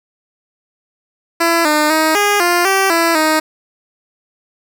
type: tone with pitch steps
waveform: 10% pulse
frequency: 335.6 / 302.5 / 314.9 / 410 / 349.8 / 387.2 / 333.8 / 312.3 Hz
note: E4 / D#4 / D#4 / G#4 / F4 / G4 / E4 / D#4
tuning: +31 / -49 / +21 / -22 / +3 / -21 / +22 / +7 cents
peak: -3 dBFS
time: 1.4-3.4 s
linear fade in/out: 10 ms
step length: 250 ms
effects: none